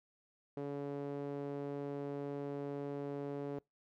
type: tone with band-pass filter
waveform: sawtooth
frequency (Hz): 142.2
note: C#3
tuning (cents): +45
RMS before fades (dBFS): -41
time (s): 0.57-3.59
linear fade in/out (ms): 0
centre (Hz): 410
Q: 1.9
effects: noise-tail reverb RT60 0.2 s tail -26 dB re dry